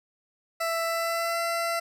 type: tone with pitch glide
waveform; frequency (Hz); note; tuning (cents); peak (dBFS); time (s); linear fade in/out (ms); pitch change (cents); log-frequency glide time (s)
20% pulse; 663 to 675; E5 to E5; +10 to +41; -21; 0.6-1.8; 10; +31; 0.85-1.38
effects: none